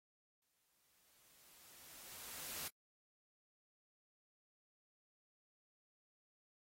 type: noise with exponential growth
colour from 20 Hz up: white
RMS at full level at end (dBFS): -44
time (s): 0.42-2.68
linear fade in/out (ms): 1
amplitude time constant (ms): 490
effects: noise-tail reverb RT60 0.1 s tail -26 dB re dry + AAC 48 kbps